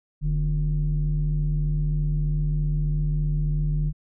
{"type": "tone pair together", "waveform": "sine", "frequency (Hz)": [42.53, 150.8], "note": ["F1", "D3"], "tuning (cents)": [-45, 46], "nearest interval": "octave + minor seventh", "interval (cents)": 2191, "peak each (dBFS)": -22, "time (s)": [0.21, 3.93], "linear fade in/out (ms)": 50, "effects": ["tanh soft clip ceiling -16 dBFS"]}